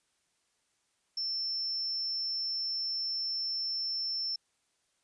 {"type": "tone", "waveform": "sine", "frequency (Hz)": 5360, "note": "E8", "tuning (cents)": 28, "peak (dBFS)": -31, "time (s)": [1.17, 4.36], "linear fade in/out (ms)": 5, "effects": ["white hiss -75 dBFS RMS until 5.03 s", "resampled to 22050 Hz"]}